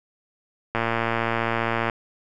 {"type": "click train", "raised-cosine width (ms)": 0.5, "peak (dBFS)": -8, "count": 133, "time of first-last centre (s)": [0.75, 1.898], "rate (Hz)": 115, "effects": []}